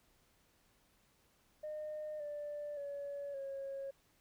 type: tone with pitch steps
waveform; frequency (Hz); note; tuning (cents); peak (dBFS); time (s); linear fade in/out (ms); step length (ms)
sine; 610 / 588.2 / 567.2 / 546.9; D#5 / D5 / C#5 / C#5; -34 / +3 / +40 / -23; -39; 1.63-3.91; 10; 570
effects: tanh soft clip ceiling -37 dBFS + pink hiss -72 dBFS RMS until 4.2 s